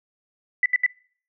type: tone bursts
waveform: sine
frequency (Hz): 1989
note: B6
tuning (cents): +12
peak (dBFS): -15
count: 3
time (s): 0.63-0.863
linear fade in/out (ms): 2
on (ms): 29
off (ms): 73
effects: noise-tail reverb RT60 0.5 s tail -24 dB re dry